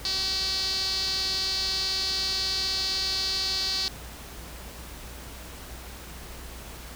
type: tone with band-pass filter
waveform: sawtooth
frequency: 381.9 Hz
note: G4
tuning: 45 cents flat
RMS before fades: -28 dBFS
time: 0.05-3.88 s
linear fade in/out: 0 ms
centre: 4500 Hz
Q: 7.9
effects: added 60 Hz sine -43 dBFS peak until 6.95 s + pink hiss -43 dBFS RMS until 6.95 s